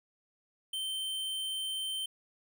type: tone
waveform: square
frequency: 3108 Hz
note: G7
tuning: 16 cents flat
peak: -34 dBFS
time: 0.73-2.06 s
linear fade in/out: 5 ms
effects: none